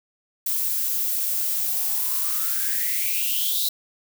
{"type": "noise with high-pass filter sweep", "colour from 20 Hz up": "violet", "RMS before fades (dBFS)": -24, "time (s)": [0.46, 3.69], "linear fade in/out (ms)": 5, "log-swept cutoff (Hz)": [230, 4000], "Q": 9.3, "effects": []}